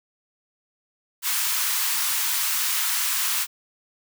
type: high-pass noise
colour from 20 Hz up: white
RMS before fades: -24 dBFS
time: 1.22-3.47 s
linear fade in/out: 50 ms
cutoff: 900 Hz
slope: 48 dB/octave
effects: none